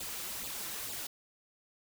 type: noise with flanger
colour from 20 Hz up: white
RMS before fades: -40 dBFS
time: 0-1.07 s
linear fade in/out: 5 ms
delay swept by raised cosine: 0.25 to 6.05 ms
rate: 2.2 Hz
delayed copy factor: +0.65
effects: none